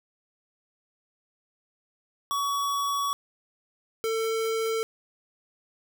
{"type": "tone pair in turn", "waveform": "square", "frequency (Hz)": [1128, 447.6], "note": ["C#6", "A4"], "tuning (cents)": [30, 30], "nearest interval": "octave + major third", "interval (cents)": 1600, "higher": "first", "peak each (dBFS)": -26, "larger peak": "neither", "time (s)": [[2.31, 3.13], [4.04, 4.83]], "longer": "first", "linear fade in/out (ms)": 0, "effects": []}